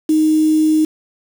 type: tone with quantisation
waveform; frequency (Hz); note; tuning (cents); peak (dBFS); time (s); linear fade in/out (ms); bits
sine; 311.1; D#4; 0; -10; 0.09-0.85; 5; 5
effects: none